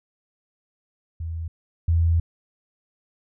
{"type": "tone pair in turn", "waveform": "sine", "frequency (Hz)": [82.2, 83.3], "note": ["E2", "E2"], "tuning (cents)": [-4, 19], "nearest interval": "unison", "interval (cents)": 23, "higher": "second", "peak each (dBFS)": [-27, -16], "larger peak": "second", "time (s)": [[1.2, 1.48], [1.88, 2.2]], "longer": "second", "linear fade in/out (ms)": 5, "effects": []}